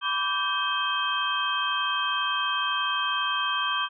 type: tone cluster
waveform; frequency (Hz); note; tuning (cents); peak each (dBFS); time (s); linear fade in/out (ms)
sine; 999 / 1156 / 1566 / 2556 / 3166; B5 / D6 / G6 / D#7 / G7; +20 / -28 / -2 / +46 / +17; -34 / -28 / -30 / -35 / -29; 0.01-3.89; 50
effects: none